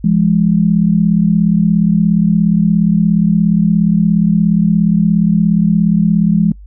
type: tone pair together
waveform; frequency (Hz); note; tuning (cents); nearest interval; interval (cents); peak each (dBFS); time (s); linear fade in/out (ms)
sine; 170.65 / 207.7; F3 / G#3; -40 / 0; minor third; 340; -11; 0.04-6.52; 5
effects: noise-tail reverb RT60 0.1 s tail -26 dB re dry + added 50 Hz sine -32 dBFS peak until 6.66 s